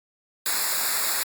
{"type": "noise with comb filter", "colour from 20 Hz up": "white", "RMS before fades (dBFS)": -25, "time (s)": [0.46, 1.23], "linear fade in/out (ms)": 0, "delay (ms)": 0.33, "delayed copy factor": -0.9, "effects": ["Opus 48 kbps"]}